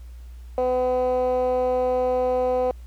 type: tone with band-pass filter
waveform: 15% pulse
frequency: 252.5 Hz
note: B3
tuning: 39 cents sharp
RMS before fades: -22 dBFS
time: 0.58-2.71 s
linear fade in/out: 0 ms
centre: 580 Hz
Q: 8.5
effects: added 60 Hz sine -37 dBFS peak until 2.86 s + pink hiss -59 dBFS RMS until 2.86 s